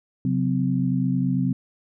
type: tone cluster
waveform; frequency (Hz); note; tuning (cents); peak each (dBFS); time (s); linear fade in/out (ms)
sine; 133.9 / 183 / 256.2; C3 / F#3 / C4; +40 / -19 / -36; -24; 0.25-1.53; 2
effects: none